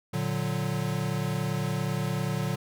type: chord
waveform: square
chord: Bb augmented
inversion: none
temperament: equal with one note detuned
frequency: 116.54 / 146.83 / 184.25 Hz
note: Bb2 / D3 / F#3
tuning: 0 / 0 / -7 cents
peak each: -33 / -31 / -33 dBFS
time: 0.13-2.56 s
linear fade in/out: 10 ms
effects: none